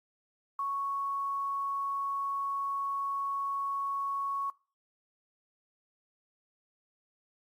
sine tone with quantisation, 1108.7 Hz, C#6, in tune, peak -30 dBFS, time 0.59-4.5 s, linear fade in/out 2 ms, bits 10, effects noise-tail reverb RT60 0.4 s tail -23 dB re dry + AAC 48 kbps

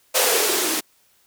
violet noise with band-pass filter sweep, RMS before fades -20 dBFS, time 0.14-0.81 s, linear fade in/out 20 ms, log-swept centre 550 to 290 Hz, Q 5.7, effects white hiss -60 dBFS RMS until 1.26 s

